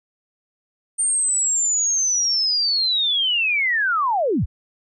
sine linear sweep, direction down, 8870 to 34.65 Hz, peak -17 dBFS, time 0.98-4.46 s, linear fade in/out 20 ms, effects none

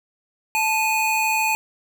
square tone pair together, 877 / 2478 Hz, A5 / D#7, -6 / -8 cents, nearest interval octave + tritone, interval 1798 cents, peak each -22 dBFS, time 0.55-1.55 s, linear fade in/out 0 ms, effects none

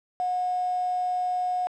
sine tone with quantisation, 726 Hz, F#5, 33 cents flat, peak -24 dBFS, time 0.2-1.67 s, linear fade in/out 0 ms, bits 6, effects low-pass 3000 Hz 12 dB/octave

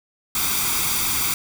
white noise with comb filter, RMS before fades -22 dBFS, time 0.35-1.34 s, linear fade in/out 2 ms, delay 0.85 ms, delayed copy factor +0.65, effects none

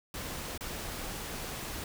pink noise with dropouts, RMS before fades -39 dBFS, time 0.14-1.84 s, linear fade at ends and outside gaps 2 ms, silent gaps 0.577-0.608 s, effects none

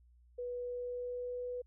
sine tone with pitch glide, 490 to 493.7 Hz, B4 to B4, -14 to -1 cents, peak -37 dBFS, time 0.38-1.62 s, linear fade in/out 10 ms, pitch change +13 cents, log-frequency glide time 0.62-1.44 s, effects added 60 Hz sine -61 dBFS peak until 1.66 s

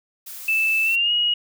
blue noise, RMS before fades -36 dBFS, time 0.26-0.96 s, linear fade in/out 10 ms
sine tone with pitch glide, 2637 to 2892 Hz, E7 to F#7, 0 to -40 cents, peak -17 dBFS, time 0.48-1.34 s, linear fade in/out 5 ms, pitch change +160 cents, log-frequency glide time 0.84-1.12 s
effects none

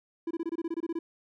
triangle tone bursts, 333 Hz, E4, 18 cents sharp, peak -27 dBFS, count 12, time 0.27-0.99 s, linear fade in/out 5 ms, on 38 ms, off 24 ms, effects none

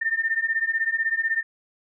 sine beating tone pair, 1798 / 1814 Hz, A6 / A#6, +37 / -48 cents, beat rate 16 Hz, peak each -25 / -24 dBFS, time 0.01-1.43 s, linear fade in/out 10 ms, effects none

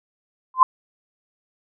sine tone with exponential growth, 1034 Hz, C6, 21 cents flat, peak -3 dBFS, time 0.54-0.63 s, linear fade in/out 2 ms, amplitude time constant 18 ms, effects none

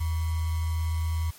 sine tone with sample-and-hold, 81 Hz, E2, 30 cents flat, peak -24 dBFS, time 0-1.31 s, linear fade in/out 10 ms, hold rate 1050 Hz, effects white hiss -50 dBFS RMS until 1.38 s + MP3 64 kbps

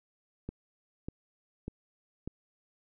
click train, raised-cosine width 3 ms, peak -24 dBFS, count 4, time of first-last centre 0.49-2.276 s, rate 1.68 Hz, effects none

